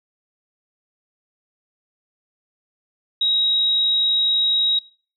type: tone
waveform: sine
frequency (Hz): 3812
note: A#7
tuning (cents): +38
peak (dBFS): -16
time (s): 3.21-4.79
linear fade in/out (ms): 5
effects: noise-tail reverb RT60 0.4 s tail -21 dB re dry